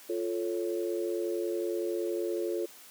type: chord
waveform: sine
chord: F augmented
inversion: none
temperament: equal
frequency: 349.2 / 440 / 554.4 Hz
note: F4 / A4 / C#5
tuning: 0 / 0 / 0 cents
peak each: -31 / -34 / -37 dBFS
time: 0.09-2.66 s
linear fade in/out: 10 ms
effects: white hiss -52 dBFS RMS until 2.9 s + high-pass 200 Hz 12 dB/octave